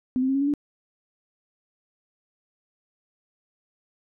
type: tone with pitch steps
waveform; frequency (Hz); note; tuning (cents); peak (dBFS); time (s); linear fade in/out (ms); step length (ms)
sine; 254.6 / 261.5 / 268.5 / 275.7 / 283.1 / 290.8; C4 / C4 / C4 / C#4 / C#4 / D4; -47 / -1 / +45 / -9 / +37 / -17; -20; 0.16-0.538; 0; 63
effects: none